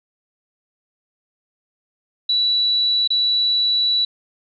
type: tone with dropouts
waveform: sine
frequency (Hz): 3939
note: B7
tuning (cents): -5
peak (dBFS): -15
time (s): 2.29-4.05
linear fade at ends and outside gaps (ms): 5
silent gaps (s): 3.076-3.103
effects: none